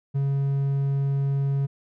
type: tone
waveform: triangle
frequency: 138.59 Hz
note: C#3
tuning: in tune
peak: -19 dBFS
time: 0.14-1.67 s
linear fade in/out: 20 ms
effects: none